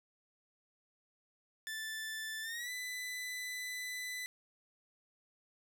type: tone with pitch glide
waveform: sawtooth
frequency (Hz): 1760 to 1998.5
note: A6 to B6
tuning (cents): 0 to +20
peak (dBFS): -36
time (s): 1.67-4.26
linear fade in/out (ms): 0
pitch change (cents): +220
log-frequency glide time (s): 2.42-2.71
effects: none